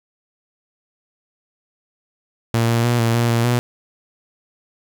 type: tone with pitch steps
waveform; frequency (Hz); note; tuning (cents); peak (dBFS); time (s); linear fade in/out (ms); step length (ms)
sawtooth; 115.6 / 116.7 / 120.1 / 115.3 / 118.3 / 116.6 / 121.5; A#2 / A#2 / B2 / A#2 / A#2 / A#2 / B2; -14 / +2 / -48 / -19 / +26 / +1 / -28; -11; 2.54-3.59; 0; 150
effects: 7-bit